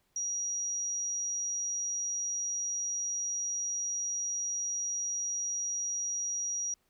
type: tone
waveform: sine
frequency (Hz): 5750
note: F8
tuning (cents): +50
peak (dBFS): -31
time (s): 0.16-6.74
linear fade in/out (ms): 2
effects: pink hiss -74 dBFS RMS until 6.89 s